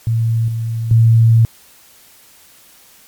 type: tone with level steps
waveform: sine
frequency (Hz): 114.1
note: A#2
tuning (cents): -37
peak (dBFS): -12 / -17 / -6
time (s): 0.07-1.45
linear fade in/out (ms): 0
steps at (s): 0.48 / 0.91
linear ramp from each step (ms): 2
effects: white hiss -46 dBFS RMS until 3.07 s + MP3 96 kbps